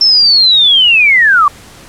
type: linear sweep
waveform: sine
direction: down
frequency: 5380 to 1112 Hz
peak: -4 dBFS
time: 0.01-1.48 s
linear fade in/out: 2 ms
effects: pink hiss -36 dBFS RMS until 1.88 s + low-pass 11000 Hz 12 dB/octave